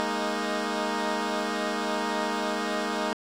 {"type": "chord", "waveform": "10% pulse", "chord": "Ab suspended second", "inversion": "none", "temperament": "equal with one note detuned", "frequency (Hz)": [206.2, 233.1, 311.1], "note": ["Ab3", "Bb3", "Eb4"], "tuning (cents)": [-12, 0, 0], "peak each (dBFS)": -23, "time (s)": [0, 3.13], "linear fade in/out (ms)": 0, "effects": ["low-pass 7000 Hz 12 dB/octave", "9-bit"]}